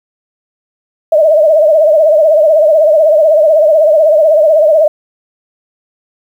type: tone with vibrato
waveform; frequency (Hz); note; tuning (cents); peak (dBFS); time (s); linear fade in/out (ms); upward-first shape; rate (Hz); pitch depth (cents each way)
sine; 620; D#5; -6; -4; 1.12-4.88; 5; triangle; 16; 120
effects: 7-bit